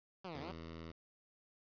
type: linear two-way sweep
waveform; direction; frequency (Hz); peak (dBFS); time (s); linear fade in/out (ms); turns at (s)
10% pulse; down then up; 197.3 to 130.81 to 197.3; -36; 0.24-0.52; 10; 0.39
type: tone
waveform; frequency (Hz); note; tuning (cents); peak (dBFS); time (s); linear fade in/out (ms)
10% pulse; 81.8; E2; -13; -39; 0.34-0.92; 10
effects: resampled to 11025 Hz + 10-bit